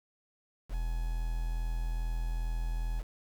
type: tone with quantisation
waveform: triangle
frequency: 41.2 Hz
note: E1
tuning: in tune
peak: -28 dBFS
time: 0.69-3.04 s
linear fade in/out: 50 ms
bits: 8
effects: none